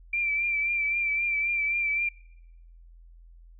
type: tone with vibrato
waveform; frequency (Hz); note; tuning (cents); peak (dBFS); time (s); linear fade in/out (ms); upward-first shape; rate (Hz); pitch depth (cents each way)
sine; 2349; D7; 0; -24; 0.13-2.09; 5; triangle; 3.8; 45
effects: noise-tail reverb RT60 0.9 s tail -25 dB re dry + added 42 Hz sine -48 dBFS peak until 3.59 s